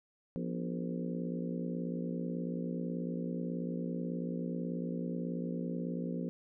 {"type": "harmonic tone with a mistuned harmonic", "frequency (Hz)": 58.27, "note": "A#1", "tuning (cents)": 0, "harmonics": [3, 4, 5, 6, 7, 8, 9], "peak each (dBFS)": [-37, -39, -45, -47, -48, -46, -47], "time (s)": [0.36, 6.29], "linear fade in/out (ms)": 0, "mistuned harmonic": 4, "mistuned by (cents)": 83, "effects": []}